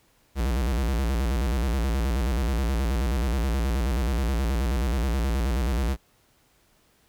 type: tone with vibrato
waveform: square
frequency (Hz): 61.74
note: B1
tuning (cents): 0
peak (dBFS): -23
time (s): 0.35-5.97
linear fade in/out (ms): 50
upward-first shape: square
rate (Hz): 9.4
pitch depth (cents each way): 160
effects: pink hiss -63 dBFS RMS until 7.08 s